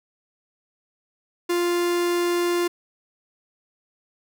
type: tone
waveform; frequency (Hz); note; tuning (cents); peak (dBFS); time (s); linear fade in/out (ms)
45% pulse; 349.2; F4; 0; -20; 1.49-2.68; 10
effects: none